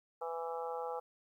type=harmonic tone; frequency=165.9 Hz; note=E3; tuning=11 cents sharp; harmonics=3 / 4 / 5 / 6 / 7 / 8; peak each=-40 / -48 / -41 / -51 / -48 / -49 dBFS; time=0.21-1 s; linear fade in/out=10 ms; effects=12-bit